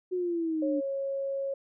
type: exponential sweep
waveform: sine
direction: down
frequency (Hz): 369.4 to 290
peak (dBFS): -27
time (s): 0.11-0.81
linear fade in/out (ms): 20
type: tone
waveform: sine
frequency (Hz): 548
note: C#5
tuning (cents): -20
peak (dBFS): -29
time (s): 0.62-1.54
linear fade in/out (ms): 5
effects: none